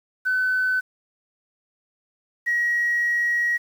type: tone pair in turn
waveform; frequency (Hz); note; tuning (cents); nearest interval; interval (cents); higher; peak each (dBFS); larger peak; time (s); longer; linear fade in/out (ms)
sine; 1512 / 1902.5; F#6 / A#6; +37 / +35; major third; 398; second; -18; neither; 0.25-0.81 / 2.46-3.58; second; 20
effects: tanh soft clip ceiling -15 dBFS + 8-bit